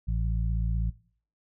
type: harmonic tone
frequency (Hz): 56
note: A1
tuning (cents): +31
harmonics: 1 / 2 / 3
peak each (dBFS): -26 / -32 / -36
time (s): 0.07-0.91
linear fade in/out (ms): 20
effects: noise-tail reverb RT60 0.5 s tail -20 dB re dry